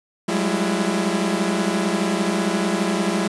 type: tone cluster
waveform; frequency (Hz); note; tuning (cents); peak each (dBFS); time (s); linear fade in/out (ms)
sawtooth; 183.7 / 198.7 / 210.1 / 334.9; F#3 / G3 / G#3 / E4; -12 / +24 / +20 / +27; -21; 0.28-3.28; 10
effects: resampled to 24000 Hz + 7-bit